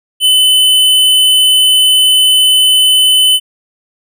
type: tone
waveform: square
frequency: 3023 Hz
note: F#7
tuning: 36 cents sharp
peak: -6 dBFS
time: 0.2-3.4 s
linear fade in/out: 50 ms
effects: none